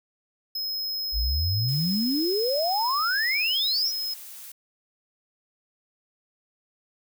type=tone; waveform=square; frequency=5130 Hz; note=E8; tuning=48 cents flat; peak=-28 dBFS; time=0.55-4.14 s; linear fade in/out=5 ms
type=exponential sweep; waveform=sine; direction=up; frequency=48.87 to 5920 Hz; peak=-23 dBFS; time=1.12-3.92 s; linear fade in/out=50 ms
type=noise; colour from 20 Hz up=blue; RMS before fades=-42 dBFS; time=1.68-4.52 s; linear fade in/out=5 ms
effects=none